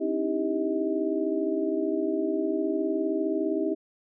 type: tone cluster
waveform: sine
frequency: 266.7 / 302.2 / 321.8 / 395.2 / 634 Hz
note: C4 / D4 / E4 / G4 / D#5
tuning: +33 / +50 / -42 / +14 / +32 cents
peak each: -33 / -34 / -28 / -29 / -34 dBFS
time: 0-3.75 s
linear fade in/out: 20 ms
effects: none